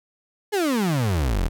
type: exponential sweep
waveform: 35% pulse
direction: down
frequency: 436.8 to 36.4 Hz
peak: -18 dBFS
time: 0.52-1.49 s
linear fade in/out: 20 ms
effects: none